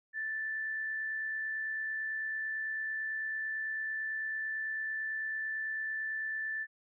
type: tone with amplitude modulation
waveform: sine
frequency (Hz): 1760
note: A6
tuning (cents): 0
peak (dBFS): -32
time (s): 0.13-6.67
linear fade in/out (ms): 50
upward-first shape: sine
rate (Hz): 69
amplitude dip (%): 30
effects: none